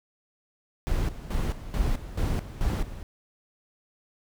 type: noise with tremolo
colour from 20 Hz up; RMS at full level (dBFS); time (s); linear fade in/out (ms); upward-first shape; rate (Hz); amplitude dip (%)
brown; -26; 0.87-3.03; 0; square; 2.3; 75
effects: none